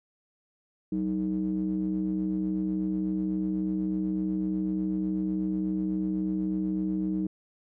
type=ring-modulated tone; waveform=triangle; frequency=61.74 Hz; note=B1; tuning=in tune; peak=-21 dBFS; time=0.92-7.27 s; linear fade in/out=5 ms; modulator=251 Hz; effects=none